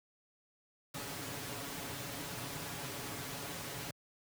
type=noise with comb filter; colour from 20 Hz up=pink; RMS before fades=-42 dBFS; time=0.94-3.91 s; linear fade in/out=5 ms; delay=7.1 ms; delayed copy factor=+0.6; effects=high-pass 80 Hz 12 dB/octave